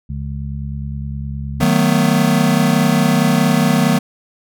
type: harmonic tone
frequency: 69.7 Hz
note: C#2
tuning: 10 cents sharp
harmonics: 1 / 2 / 3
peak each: -25 / -25 / -30 dBFS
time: 0.09-1.65 s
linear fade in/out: 10 ms
type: chord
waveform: square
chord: B dominant seventh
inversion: first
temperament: just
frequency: 154.34 / 185.21 / 222.2 / 246.9 Hz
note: D#3 / F#3 / A3 / B3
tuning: -14 / +2 / +17 / 0 cents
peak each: -18 dBFS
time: 1.6-3.99 s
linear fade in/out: 10 ms
effects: none